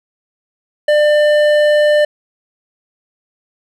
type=tone with hard clipping; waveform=triangle; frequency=597 Hz; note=D5; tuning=28 cents sharp; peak=-10 dBFS; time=0.88-2.05 s; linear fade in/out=5 ms; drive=14 dB; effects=none

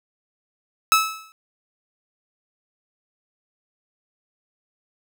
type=tone with exponential decay; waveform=sawtooth; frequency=1300 Hz; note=E6; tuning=24 cents flat; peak=-7 dBFS; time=0.92-1.32 s; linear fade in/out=0 ms; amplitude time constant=86 ms; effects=none

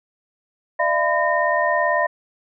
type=tone cluster; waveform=sine; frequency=601 / 679 / 1006 / 1835 Hz; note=D5 / F5 / B5 / A#6; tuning=+40 / -49 / +32 / -28 cents; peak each=-22 dBFS; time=0.79-2.07 s; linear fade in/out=10 ms; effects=none

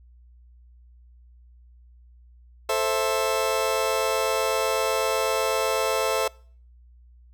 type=chord; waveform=30% pulse; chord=A minor; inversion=none; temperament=just; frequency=440 / 528 / 660 Hz; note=A4 / C5 / E5; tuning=0 / +16 / +2 cents; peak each=-24 dBFS; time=2.69-6.28 s; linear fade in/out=5 ms; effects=noise-tail reverb RT60 0.5 s tail -25 dB re dry + added 60 Hz sine -49 dBFS peak until 7.33 s

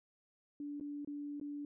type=tone with dropouts; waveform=sine; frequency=290 Hz; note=D4; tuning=22 cents flat; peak=-40 dBFS; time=0.6-1.65 s; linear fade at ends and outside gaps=2 ms; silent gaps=0.799-0.809 / 1.048-1.074 / 1.399-1.412 s; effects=none

